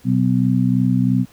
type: harmonic tone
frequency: 63 Hz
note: B1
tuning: 35 cents sharp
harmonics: 2 / 3 / 4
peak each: -18 / -18 / -18 dBFS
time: 0.04-1.26 s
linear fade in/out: 50 ms
effects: pink hiss -51 dBFS RMS until 1.32 s